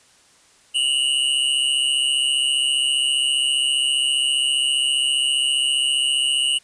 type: tone pair together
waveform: square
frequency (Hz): 2825 / 2960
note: F7 / F#7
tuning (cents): +19 / 0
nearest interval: minor second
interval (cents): 81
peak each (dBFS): -21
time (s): 0.74-6.59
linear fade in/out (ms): 20
effects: white hiss -54 dBFS RMS until 6.63 s + resampled to 22050 Hz